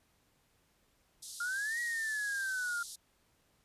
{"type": "band-pass noise", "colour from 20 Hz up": "white", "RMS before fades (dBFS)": -47, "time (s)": [1.22, 2.96], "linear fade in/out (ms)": 10, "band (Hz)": [3700, 11000], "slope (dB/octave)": 48}
{"type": "exponential two-way sweep", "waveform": "sine", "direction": "up then down", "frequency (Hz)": [1391, 1923, 1391], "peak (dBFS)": -33, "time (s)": [1.4, 2.83], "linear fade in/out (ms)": 5, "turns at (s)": 1.8}
{"effects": ["pink hiss -72 dBFS RMS until 3.64 s", "resampled to 32000 Hz"]}